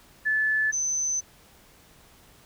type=tone pair in turn; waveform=sine; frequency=1736 / 6112 Hz; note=A6 / G8; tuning=-24 / -45 cents; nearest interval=octave + minor seventh; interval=2179 cents; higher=second; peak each=-21 / -24 dBFS; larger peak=first; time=0.25-0.72 / 0.72-1.21 s; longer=second; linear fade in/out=20 ms; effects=pink hiss -55 dBFS RMS until 2.45 s